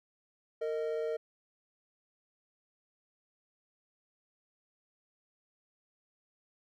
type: tone pair together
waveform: triangle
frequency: 458.6 / 622.3 Hz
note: A#4 / D#5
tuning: -28 / 0 cents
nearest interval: perfect fourth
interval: 528 cents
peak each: -31 / -35 dBFS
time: 0.61-1.17 s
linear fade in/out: 10 ms
effects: none